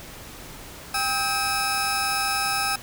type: tone cluster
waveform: 25% pulse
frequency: 794 / 1283 / 5210 Hz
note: G5 / E6 / E8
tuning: +22 / -47 / -21 cents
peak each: -23 dBFS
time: 0.94-2.76 s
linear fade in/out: 5 ms
effects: pink hiss -41 dBFS RMS until 2.82 s